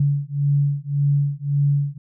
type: beating tone pair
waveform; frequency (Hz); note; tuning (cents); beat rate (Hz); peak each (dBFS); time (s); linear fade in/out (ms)
sine; 141.7 / 143.5; C#3 / D3; +38 / -40; 1.8; -20; 0-1.98; 5
effects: none